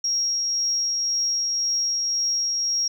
sine tone with tremolo, 5600 Hz, F8, 4 cents sharp, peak -19 dBFS, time 0.04-2.88 s, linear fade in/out 5 ms, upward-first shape triangle, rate 1.9 Hz, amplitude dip 25%, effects tanh soft clip ceiling -15 dBFS + 10-bit

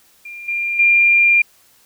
sine tone with level steps, 2394 Hz, D7, 33 cents sharp, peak -30 / -18 / -9 dBFS, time 0.25-1.42 s, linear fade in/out 5 ms, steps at 0.48 / 0.79 s, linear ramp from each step 5 ms, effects white hiss -53 dBFS RMS until 1.85 s

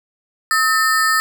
square ring-modulated tone, 1543 Hz, G6, 28 cents flat, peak -11 dBFS, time 0.51-1.2 s, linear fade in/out 0 ms, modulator 259 Hz, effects none

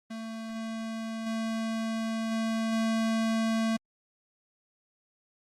square tone with level steps, 224 Hz, A3, 31 cents sharp, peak -36 / -34 / -30 / -28 / -26 dBFS, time 0.1-3.77 s, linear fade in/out 10 ms, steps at 0.55 / 1.26 / 2.31 / 2.72 s, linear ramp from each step 10 ms, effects low-pass 8000 Hz 12 dB/octave + Opus 32 kbps

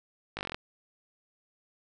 slowing click train, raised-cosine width 0.3 ms, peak -18 dBFS, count 9, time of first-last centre 0.37-0.545 s, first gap 19 ms, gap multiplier 1.04, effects none

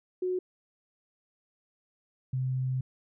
sine tone pair in turn, 366.4 / 129.54 Hz, F#4 / C3, -17 / -17 cents, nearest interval octave + tritone, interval 1800 cents, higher first, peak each -27 dBFS, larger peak neither, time 0.22-0.39 / 2.33-2.81 s, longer second, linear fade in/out 5 ms, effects none

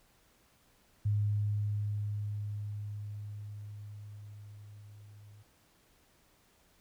sine tone with level ramp, 103.83 Hz, G#2, in tune, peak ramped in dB -26 to -52 dBFS, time 1.05-5.43 s, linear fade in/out 10 ms, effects pink hiss -67 dBFS RMS until 6.8 s

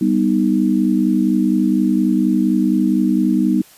sine chord, G augmented, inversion none, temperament equal, 196 / 246.9 / 311.1 Hz, G3 / B3 / D#4, 0 / 0 / 0 cents, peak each -17 dBFS, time 0.01-3.62 s, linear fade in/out 5 ms, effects white hiss -46 dBFS RMS until 3.77 s + resampled to 32000 Hz

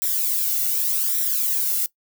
violet noise with flanger, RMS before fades -22 dBFS, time 0.02-1.86 s, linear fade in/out 0 ms, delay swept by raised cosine 0.53 to 1.45 ms, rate 0.86 Hz, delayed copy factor +0.7, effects noise-tail reverb RT60 0.1 s tail -20 dB re dry

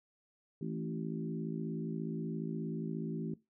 harmonic tone with a mistuned harmonic, 54.7 Hz, A1, 9 cents flat, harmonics 3 / 4 / 5 / 6 / 7, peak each -39 / -41 / -44 / -45 / -45 dBFS, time 0.61-3.34 s, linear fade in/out 5 ms, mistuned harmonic 4, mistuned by +17 cents, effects noise-tail reverb RT60 0.2 s tail -18 dB re dry

